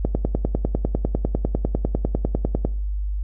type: click train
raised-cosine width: 2 ms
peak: -7 dBFS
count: 27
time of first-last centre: 0.05-2.65 s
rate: 10 Hz
effects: noise-tail reverb RT60 0.5 s tail -20 dB re dry + added 50 Hz sine -22 dBFS peak until 3.23 s